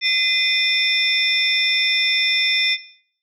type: tone cluster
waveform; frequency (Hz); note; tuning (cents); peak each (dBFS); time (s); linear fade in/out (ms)
sine; 2047 / 2450 / 3561 / 5340; C7 / D#7 / A7 / E8; -38 / -27 / +20 / +22; -20; 0.01-2.78; 50
effects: noise-tail reverb RT60 0.6 s tail -18 dB re dry + tanh soft clip ceiling -6 dBFS